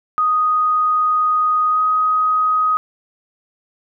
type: tone with pitch glide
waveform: sine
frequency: 1244.5 to 1256.1 Hz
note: D#6 to D#6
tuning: 0 to +16 cents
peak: -13 dBFS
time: 0.18-2.77 s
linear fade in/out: 0 ms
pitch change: +16 cents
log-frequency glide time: 1.7-1.8 s
effects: none